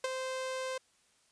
sawtooth tone with ADSR envelope, 520 Hz, C5, 11 cents flat, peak -24 dBFS, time 0.04-0.78 s, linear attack 4 ms, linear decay 20 ms, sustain -7 dB, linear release 6 ms, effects white hiss -69 dBFS RMS until 1.31 s + resampled to 22050 Hz

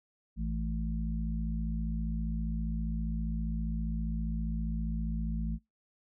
harmonic tone, 55 Hz, A1, in tune, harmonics 1 / 3 / 4, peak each -32 / -37 / -38 dBFS, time 0.36-5.59 s, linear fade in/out 50 ms, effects noise-tail reverb RT60 0.2 s tail -26 dB re dry

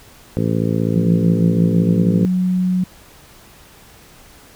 harmonic tone, 55.9 Hz, A1, 28 cents sharp, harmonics 2 / 3 / 4 / 5 / 6 / 7 / 8 / 9, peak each -21 / -20 / -22 / -24 / -30 / -27 / -28 / -29 dBFS, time 0.37-2.25 s, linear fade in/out 0 ms
sine tone with pitch glide, 173.6 to 183.18 Hz, F3 to F#3, -10 to -17 cents, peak -14 dBFS, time 0.96-2.84 s, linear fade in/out 5 ms, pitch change +93 cents, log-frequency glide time 1.7-2.24 s
effects pink hiss -45 dBFS RMS until 4.55 s

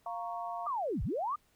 sine chord, Bb minor, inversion second, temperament equal, 698.5 / 932.3 / 1108.7 Hz, F5 / Bb5 / Db6, 0 / 0 / 0 cents, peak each -38 / -41 / -42 dBFS, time 0.06-0.67 s, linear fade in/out 2 ms
sine linear two-way sweep, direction down then up, 1253 to 32.49 to 1253 Hz, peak -31 dBFS, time 0.66-1.36 s, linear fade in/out 10 ms, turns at 1.03 s
effects pink hiss -70 dBFS RMS until 1.55 s

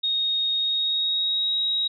sine tone with pitch glide, 3729 to 3810 Hz, A#7 to A#7, 0 to +37 cents, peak -21 dBFS, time 0.03-1.88 s, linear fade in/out 10 ms, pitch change +37 cents, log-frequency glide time 0.55-1.58 s, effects none

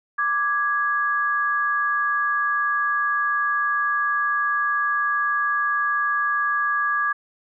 sine tone pair together, 1174.6 / 1661.2 Hz, D6 / G#6, 0 / 0 cents, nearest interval tritone, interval 600 cents, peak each -22 dBFS, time 0.18-7.13 s, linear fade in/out 10 ms, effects none

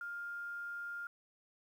sine tone with quantisation, 1405 Hz, F6, 10 cents sharp, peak -40 dBFS, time 0.01-1.07 s, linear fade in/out 2 ms, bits 11, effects none

